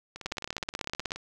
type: two click trains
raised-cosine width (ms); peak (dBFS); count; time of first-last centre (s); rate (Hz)
0.2; -23 / -13; 20 / 15; 0.16-1.16 / 0.26-1.119; 19 / 16.3
effects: none